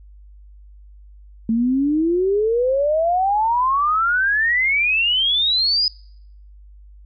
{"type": "exponential sweep", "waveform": "sine", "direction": "up", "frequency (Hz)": [220, 5050], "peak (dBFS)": -15, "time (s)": [1.49, 5.88], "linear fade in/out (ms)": 2, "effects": ["noise-tail reverb RT60 0.7 s tail -26 dB re dry", "added 50 Hz sine -41 dBFS peak until 7.05 s"]}